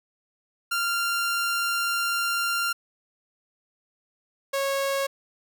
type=tone pair in turn; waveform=sawtooth; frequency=1388 / 549.5 Hz; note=F6 / C#5; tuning=-11 / -15 cents; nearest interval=octave + major third; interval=1604 cents; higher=first; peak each=-20 dBFS; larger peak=neither; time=0.71-2.73 / 4.53-5.07 s; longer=first; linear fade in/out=10 ms; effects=none